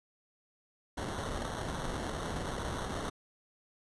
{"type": "noise with sample-and-hold", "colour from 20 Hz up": "pink", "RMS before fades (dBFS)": -37, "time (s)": [0.97, 3.1], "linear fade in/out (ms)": 10, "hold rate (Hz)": 2450, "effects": ["resampled to 24000 Hz"]}